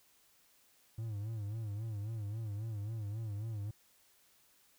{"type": "tone with vibrato", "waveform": "triangle", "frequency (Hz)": 107.2, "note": "A2", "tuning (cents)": -45, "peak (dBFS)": -35, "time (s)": [0.98, 3.71], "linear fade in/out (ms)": 5, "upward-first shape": "sine", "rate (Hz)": 3.7, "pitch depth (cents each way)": 110, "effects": ["white hiss -68 dBFS RMS until 4.78 s"]}